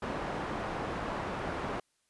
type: low-pass noise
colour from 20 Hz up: white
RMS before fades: -36 dBFS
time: 0.02-1.8 s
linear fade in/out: 5 ms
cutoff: 1000 Hz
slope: 12 dB/octave
effects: white hiss -75 dBFS RMS until 2.09 s + resampled to 24000 Hz